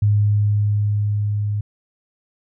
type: tone with level ramp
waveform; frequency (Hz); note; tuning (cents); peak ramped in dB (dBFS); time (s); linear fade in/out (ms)
sine; 103.83; G#2; 0; -12 to -19; 0.02-1.61; 5
effects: none